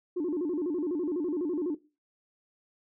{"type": "tone with vibrato", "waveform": "sine", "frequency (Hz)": 325.2, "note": "E4", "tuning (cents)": -23, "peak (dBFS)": -26, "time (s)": [0.16, 1.75], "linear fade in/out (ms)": 10, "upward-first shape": "square", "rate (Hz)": 12, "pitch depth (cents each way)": 170, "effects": ["noise-tail reverb RT60 0.3 s tail -18 dB re dry", "tanh soft clip ceiling -24 dBFS"]}